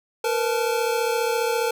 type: tone cluster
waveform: square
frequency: 462.6 / 497.4 / 870 Hz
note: A#4 / B4 / A5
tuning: -13 / +12 / -20 cents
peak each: -24 / -28 / -28 dBFS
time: 0.24-1.71 s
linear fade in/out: 5 ms
effects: none